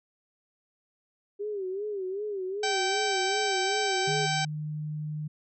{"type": "tone with vibrato", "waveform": "sine", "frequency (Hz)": 396.1, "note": "G4", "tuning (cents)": 18, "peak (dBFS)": -30, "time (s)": [1.39, 4.27], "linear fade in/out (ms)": 20, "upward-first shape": "sine", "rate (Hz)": 2.6, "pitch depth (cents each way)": 120}
{"type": "harmonic tone", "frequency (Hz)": 775, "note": "G5", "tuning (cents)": -20, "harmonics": [1, 2, 3, 4, 5, 6, 7, 8, 10], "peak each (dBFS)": [-30, -33, -35, -36, -37, -38, -38, -39, -40], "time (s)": [2.63, 4.45], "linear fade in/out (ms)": 5}
{"type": "tone", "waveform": "sine", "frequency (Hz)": 152, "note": "D#3", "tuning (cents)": -40, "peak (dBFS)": -31, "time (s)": [4.07, 5.28], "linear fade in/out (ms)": 10}
{"effects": []}